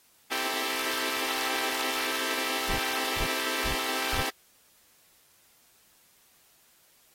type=chord; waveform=5% pulse; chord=A minor seventh; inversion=first; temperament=equal with one note detuned; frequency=261.6 / 325.5 / 392 / 440 Hz; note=C4 / E4 / G4 / A4; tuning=0 / -22 / 0 / 0 cents; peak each=-23 dBFS; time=0.31-4.3 s; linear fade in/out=10 ms
type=noise bursts; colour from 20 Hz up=brown; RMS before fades=-33 dBFS; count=4; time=2.68-4.23 s; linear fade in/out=10 ms; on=110 ms; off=370 ms
effects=white hiss -62 dBFS RMS until 7.14 s + AAC 48 kbps